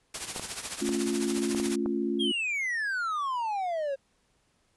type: noise with tremolo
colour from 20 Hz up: white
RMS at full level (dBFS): -32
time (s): 0.14-1.76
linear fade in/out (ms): 5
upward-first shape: triangle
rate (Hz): 14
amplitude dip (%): 75
type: clicks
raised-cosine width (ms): 1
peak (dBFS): -22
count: 6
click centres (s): 0.362 / 0.396 / 0.891 / 1.548 / 1.599 / 1.86
type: chord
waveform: sine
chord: A augmented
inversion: none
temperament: equal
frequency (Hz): 220 / 277.2 / 349.2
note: A3 / C#4 / E#4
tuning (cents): 0 / 0 / 0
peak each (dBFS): -31 / -31 / -30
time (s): 0.81-2.32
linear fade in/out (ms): 10
type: exponential sweep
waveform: triangle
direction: down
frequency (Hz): 3322 to 533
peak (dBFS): -26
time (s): 2.19-3.96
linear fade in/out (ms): 20
effects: pink hiss -70 dBFS RMS until 4.76 s + resampled to 24000 Hz